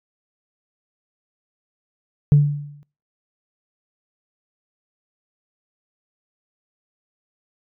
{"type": "tone with exponential decay", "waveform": "sine", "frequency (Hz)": 145.4, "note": "D3", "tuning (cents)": -17, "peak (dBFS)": -5, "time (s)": [2.32, 2.83], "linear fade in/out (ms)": 0, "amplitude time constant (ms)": 110, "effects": ["noise-tail reverb RT60 0.4 s tail -25 dB re dry", "tanh soft clip ceiling -5 dBFS"]}